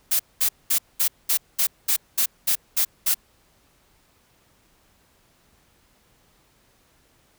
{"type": "noise bursts", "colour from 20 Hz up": "blue", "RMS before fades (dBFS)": -20, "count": 11, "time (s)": [0.11, 3.145], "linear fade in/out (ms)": 10, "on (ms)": 85, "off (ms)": 210, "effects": ["pink hiss -61 dBFS RMS until 7.38 s"]}